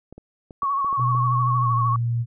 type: clicks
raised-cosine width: 2 ms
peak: -27 dBFS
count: 8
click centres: 0.126 / 0.18 / 0.508 / 0.631 / 0.846 / 0.928 / 0.997 / 1.15 s
type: tone with vibrato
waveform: sine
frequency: 1108.7 Hz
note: C#6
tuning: in tune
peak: -20 dBFS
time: 0.62-1.96 s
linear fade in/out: 2 ms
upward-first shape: sine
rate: 13 Hz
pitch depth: 49 cents each way
type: tone with pitch glide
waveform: sine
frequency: 123.47 to 117.89 Hz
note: B2 to A#2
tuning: 0 to +20 cents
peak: -20 dBFS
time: 0.97-2.26 s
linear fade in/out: 50 ms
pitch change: -80 cents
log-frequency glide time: 1.61-1.71 s
effects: none